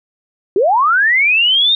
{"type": "linear sweep", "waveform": "sine", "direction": "up", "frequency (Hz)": [350, 3729], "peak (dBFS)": -9, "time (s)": [0.56, 1.75], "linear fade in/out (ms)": 2, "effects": []}